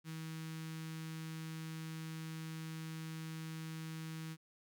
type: tone with notch filter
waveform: sawtooth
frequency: 160 Hz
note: D#3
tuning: 49 cents sharp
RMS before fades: -45 dBFS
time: 0.04-4.37 s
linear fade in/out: 50 ms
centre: 630 Hz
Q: 0.53
effects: none